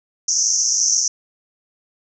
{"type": "band-pass noise", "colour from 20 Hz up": "white", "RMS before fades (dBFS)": -18, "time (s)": [0.28, 1.08], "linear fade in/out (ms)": 5, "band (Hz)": [5600, 6400], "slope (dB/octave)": 96, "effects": []}